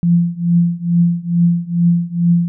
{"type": "tone with tremolo", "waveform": "sine", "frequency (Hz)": 171.9, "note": "F3", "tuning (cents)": -27, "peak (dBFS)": -7, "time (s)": [0.03, 2.48], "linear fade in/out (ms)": 0, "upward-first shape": "triangle", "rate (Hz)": 2.3, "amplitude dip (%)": 95, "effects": []}